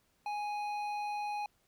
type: tone with hard clipping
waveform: sine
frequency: 830.6 Hz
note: G#5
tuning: in tune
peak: -36 dBFS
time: 0.26-1.46 s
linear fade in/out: 2 ms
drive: 9 dB
effects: pink hiss -73 dBFS RMS until 1.67 s